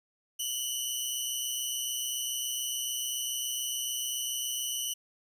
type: tone pair together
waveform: 15% pulse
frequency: 2919 / 3046 Hz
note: F#7 / F#7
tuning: -24 / +50 cents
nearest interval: minor second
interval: 74 cents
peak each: -27 dBFS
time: 0.39-4.94 s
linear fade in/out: 10 ms
effects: none